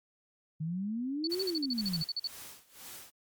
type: exponential two-way sweep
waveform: sine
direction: up then down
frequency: 151.8 to 392 to 151.8 Hz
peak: -32 dBFS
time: 0.6-2.03 s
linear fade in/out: 10 ms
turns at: 1.43 s
type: tone bursts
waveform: sine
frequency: 4461 Hz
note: C#8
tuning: 10 cents sharp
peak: -31 dBFS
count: 14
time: 1.24-2.273 s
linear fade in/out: 2 ms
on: 32 ms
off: 45 ms
type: noise with tremolo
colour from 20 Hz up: white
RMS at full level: -46 dBFS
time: 1.29-3.11 s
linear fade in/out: 20 ms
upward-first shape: sine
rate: 2 Hz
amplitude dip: 90%
effects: Opus 48 kbps